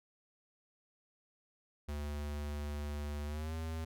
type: tone with pitch glide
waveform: square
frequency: 73.42 to 80.53 Hz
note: D2 to E2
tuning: 0 to -40 cents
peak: -38 dBFS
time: 1.88-3.85 s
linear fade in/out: 10 ms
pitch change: +160 cents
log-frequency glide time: 3.26-3.54 s
effects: none